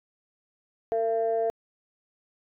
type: tone pair together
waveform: sine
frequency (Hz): 453.5 / 677.3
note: A#4 / E5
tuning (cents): -48 / +47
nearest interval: perfect fifth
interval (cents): 695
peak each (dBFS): -25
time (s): 0.92-1.5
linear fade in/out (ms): 0
effects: tanh soft clip ceiling -17 dBFS